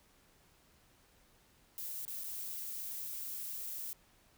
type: noise with dropouts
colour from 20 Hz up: violet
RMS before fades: -42 dBFS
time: 1.78-3.93 s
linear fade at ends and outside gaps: 0 ms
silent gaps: 2.051-2.079 / 2.236-2.242 s
effects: pink hiss -67 dBFS RMS until 4.37 s